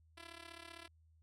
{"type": "tone with amplitude modulation", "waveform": "5% pulse", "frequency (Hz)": 336.4, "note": "E4", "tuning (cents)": 35, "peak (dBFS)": -36, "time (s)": [0.17, 0.88], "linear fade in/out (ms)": 10, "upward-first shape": "sine", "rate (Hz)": 35.5, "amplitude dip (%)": 85, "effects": ["added 80 Hz sine -65 dBFS peak until 1.22 s", "low-pass 10000 Hz 12 dB/octave"]}